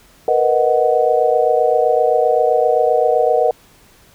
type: chord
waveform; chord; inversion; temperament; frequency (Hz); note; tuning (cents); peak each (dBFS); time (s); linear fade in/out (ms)
sine; B major seventh; third; equal; 466.2 / 493.9 / 622.3 / 740; A#4 / B4 / D#5 / F#5; 0 / 0 / 0 / 0; -17; 0.28-3.51; 2
effects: pink hiss -49 dBFS RMS until 4.14 s